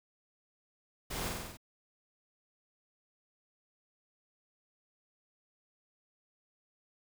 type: noise with echo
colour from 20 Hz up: pink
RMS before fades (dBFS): -39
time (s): 1.1-1.29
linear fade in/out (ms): 10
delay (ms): 47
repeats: 6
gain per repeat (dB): -2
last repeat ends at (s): 1.572
effects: none